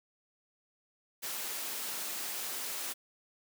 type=high-pass noise; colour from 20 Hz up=white; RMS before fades=-38 dBFS; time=1.22-2.94 s; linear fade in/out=20 ms; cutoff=250 Hz; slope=12 dB/octave; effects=none